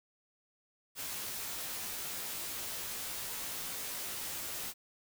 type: noise with comb filter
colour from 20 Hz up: white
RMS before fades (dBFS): -40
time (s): 0.95-4.74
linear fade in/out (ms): 50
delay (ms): 16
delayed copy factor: -1
effects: none